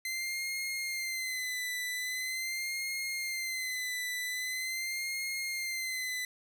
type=tone with vibrato; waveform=sawtooth; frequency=2063 Hz; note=C7; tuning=25 cents flat; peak=-30 dBFS; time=0.05-6.25 s; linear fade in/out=2 ms; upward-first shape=sine; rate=0.43 Hz; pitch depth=64 cents each way; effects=none